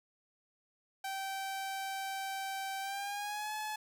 sawtooth tone with pitch glide, 776 to 856.1 Hz, G5 to A5, -18 to -48 cents, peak -33 dBFS, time 1.04-3.76 s, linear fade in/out 5 ms, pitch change +170 cents, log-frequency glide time 2.8-3.53 s, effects none

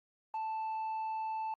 sine tone with tanh clipping, 880 Hz, A5, in tune, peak -35 dBFS, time 0.34-1.54 s, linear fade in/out 2 ms, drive 3 dB, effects Opus 32 kbps

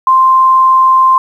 sine tone, 1046.5 Hz, C6, in tune, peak -4 dBFS, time 0.07-1.18 s, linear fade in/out 2 ms, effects 7-bit

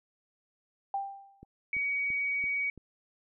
sine tone with exponential decay, 790 Hz, G5, 13 cents sharp, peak -27 dBFS, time 0.94-1.45 s, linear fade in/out 2 ms, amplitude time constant 110 ms
click train, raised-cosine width 3 ms, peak -35 dBFS, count 5, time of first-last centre 1.43-2.777 s, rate 2.97 Hz
sine tone, 2257 Hz, C#7, 31 cents sharp, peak -28 dBFS, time 1.73-2.7 s, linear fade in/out 2 ms
effects none

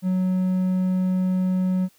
triangle tone, 185 Hz, F#3, in tune, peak -17 dBFS, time 0.02-1.89 s, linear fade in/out 50 ms, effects white hiss -59 dBFS RMS until 1.98 s

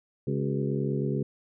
harmonic tone with a mistuned harmonic, 69.3 Hz, C#2, in tune, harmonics 2 / 3 / 4 / 5 / 6 / 7, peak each -29 / -32 / -35 / -34 / -34 / -40 dBFS, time 0.27-1.23 s, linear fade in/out 5 ms, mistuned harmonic 5, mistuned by +110 cents, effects none

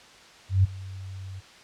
sine tone with ADSR envelope, 95.4 Hz, G2, 47 cents flat, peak -14 dBFS, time 0.49-1.41 s, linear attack 150 ms, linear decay 16 ms, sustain -21 dB, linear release 25 ms, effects white hiss -50 dBFS RMS until 1.63 s + low-pass 5000 Hz 12 dB/octave

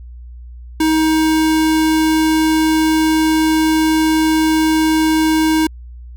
square tone, 315.8 Hz, D#4, 26 cents sharp, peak -12 dBFS, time 0.8-5.67 s, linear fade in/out 5 ms, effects added 60 Hz sine -31 dBFS peak until 6.16 s

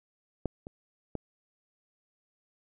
clicks, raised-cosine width 2 ms, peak -16 / -28 / -20 dBFS, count 3, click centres 0.457 / 0.669 / 1.153 s, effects none

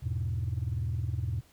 sine chord, E major, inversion none, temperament equal, 82.41 / 103.83 / 123.47 Hz, E2 / G#2 / B2, 0 / 0 / 0 cents, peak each -32 dBFS, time 0.02-1.41 s, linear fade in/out 20 ms, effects tanh soft clip ceiling -24 dBFS + pink hiss -62 dBFS RMS until 1.52 s

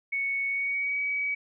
sine tone with pitch glide, 2218 to 2272 Hz, C#7 to C#7, 0 to +42 cents, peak -26 dBFS, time 0.12-1.35 s, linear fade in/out 10 ms, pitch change +42 cents, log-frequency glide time 0.47-1 s, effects none

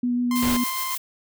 sine tone with vibrato, 244.2 Hz, B3, 19 cents flat, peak -20 dBFS, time 0.03-0.64 s, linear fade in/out 5 ms, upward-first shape sine, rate 6.9 Hz, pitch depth 12 cents each way
sawtooth tone, 1046.5 Hz, C6, in tune, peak -24 dBFS, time 0.31-0.95 s, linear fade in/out 2 ms
blue noise with tremolo, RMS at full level -29 dBFS, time 0.35-0.98 s, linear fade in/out 10 ms, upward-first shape square, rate 7.2 Hz, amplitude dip 35%
pink noise, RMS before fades -28 dBFS, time 0.42-0.57 s, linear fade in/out 5 ms
effects none

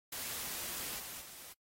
white noise with level steps, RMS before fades -41 / -46 / -51 dBFS, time 0.12-1.53 s, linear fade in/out 5 ms, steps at 0.98 / 1.2 s, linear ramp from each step 20 ms, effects noise-tail reverb RT60 0.1 s tail -23 dB re dry + AAC 48 kbps

